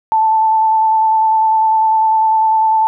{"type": "tone with vibrato", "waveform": "sine", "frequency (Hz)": 880, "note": "A5", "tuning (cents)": 0, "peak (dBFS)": -9, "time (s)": [0.12, 2.87], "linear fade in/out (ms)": 0, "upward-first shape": "sine", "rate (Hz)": 10, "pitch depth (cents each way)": 14, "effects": []}